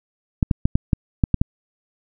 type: clicks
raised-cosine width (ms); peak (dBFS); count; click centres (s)
5; -3; 8; 0.428 / 0.512 / 0.655 / 0.755 / 0.932 / 1.238 / 1.343 / 1.415
effects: none